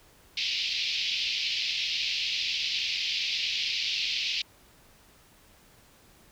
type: band-pass noise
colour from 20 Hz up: pink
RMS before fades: -30 dBFS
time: 0.37-4.42 s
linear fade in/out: 5 ms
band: 2400 to 5100 Hz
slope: 48 dB/octave
effects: pink hiss -58 dBFS RMS until 6.31 s